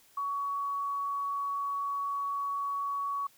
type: tone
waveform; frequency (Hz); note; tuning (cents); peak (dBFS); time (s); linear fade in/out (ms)
sine; 1124; C#6; +24; -30; 0.17-3.27; 5
effects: white hiss -62 dBFS RMS until 3.37 s